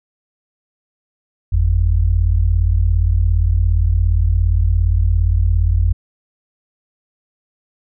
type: tone pair together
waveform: sine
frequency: 48.87 / 86.2 Hz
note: G1 / F2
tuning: -5 / -22 cents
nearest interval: minor seventh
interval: 983 cents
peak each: -14 dBFS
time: 1.52-5.93 s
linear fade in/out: 10 ms
effects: none